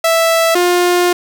sawtooth tone pair in turn, 659.3 / 354.5 Hz, E5 / F4, 0 / +26 cents, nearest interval major seventh, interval 1074 cents, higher first, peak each -6 dBFS, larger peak neither, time 0.04-0.55 / 0.55-1.13 s, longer second, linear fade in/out 5 ms, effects none

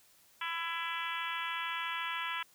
harmonic tone, 333.6 Hz, E4, 21 cents sharp, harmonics 3 / 4 / 5 / 6 / 7 / 8 / 9 / 10, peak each -40 / -41 / -42 / -43 / -43 / -44 / -45 / -45 dBFS, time 0.41-2.43 s, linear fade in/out 5 ms, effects white hiss -64 dBFS RMS until 2.54 s

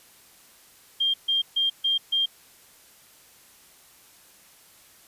sine tone bursts, 3197 Hz, G7, 33 cents sharp, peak -20 dBFS, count 5, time 1-2.26 s, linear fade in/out 10 ms, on 140 ms, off 140 ms, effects white hiss -54 dBFS RMS until 5.07 s + resampled to 32000 Hz

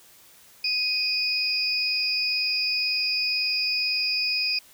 sine tone cluster, 2492 / 4788 / 5110 Hz, D#7 / D8 / D#8, +2 / +33 / +45 cents, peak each -27 dBFS, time 0.64-4.59 s, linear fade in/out 5 ms, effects white hiss -53 dBFS RMS until 4.73 s

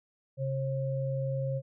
sine tone pair together, 134.4 / 537.6 Hz, C3 / C5, +47 / +47 cents, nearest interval 2 octaves, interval 2400 cents, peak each -30 / -34 dBFS, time 0.37-1.62 s, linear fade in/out 50 ms, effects none

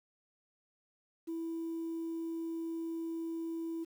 sine tone, 329.6 Hz, E4, in tune, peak -34 dBFS, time 1.27-3.85 s, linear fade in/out 20 ms, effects tanh soft clip ceiling -33 dBFS + 10-bit

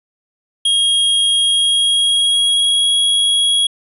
square tone with pitch glide, 3266 to 3317 Hz, G#7 to G#7, -30 to -3 cents, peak -12 dBFS, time 0.65-3.67 s, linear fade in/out 5 ms, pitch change +27 cents, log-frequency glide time 1.41-2.92 s, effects resampled to 32000 Hz

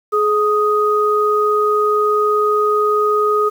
sine tone pair together, 422.4 / 1246.2 Hz, G#4 / D#6, +29 / +2 cents, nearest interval octave + perfect fifth, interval 1873 cents, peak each -15 dBFS, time 0.12-3.5 s, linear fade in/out 20 ms, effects 7-bit

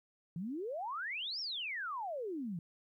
sine exponential two-way sweep, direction up then down, 158.3 to 5588 to 158.3 Hz, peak -37 dBFS, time 0.36-2.59 s, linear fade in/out 2 ms, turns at 1.4 s, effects 13-bit

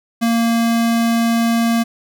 square tone, 231.1 Hz, A#3, 15 cents flat, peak -14 dBFS, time 0.21-1.84 s, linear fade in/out 20 ms, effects none

